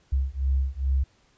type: beating tone pair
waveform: sine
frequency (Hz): 65.9 / 68.3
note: C2 / C#2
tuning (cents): +13 / -25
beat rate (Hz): 2.4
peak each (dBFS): -25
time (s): 0.12-1.04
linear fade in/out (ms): 10
effects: pink hiss -63 dBFS RMS until 1.37 s + resampled to 16000 Hz